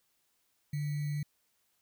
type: tone with sample-and-hold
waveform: sine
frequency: 147.1 Hz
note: D3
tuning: 3 cents sharp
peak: -31 dBFS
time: 0.73-1.23 s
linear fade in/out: 5 ms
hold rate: 2100 Hz
effects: white hiss -75 dBFS RMS until 1.81 s